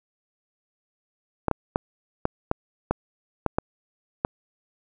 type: clicks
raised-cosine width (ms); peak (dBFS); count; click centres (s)
1; -7; 9; 1.483 / 1.513 / 1.759 / 2.254 / 2.514 / 2.91 / 3.463 / 3.585 / 4.249
effects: none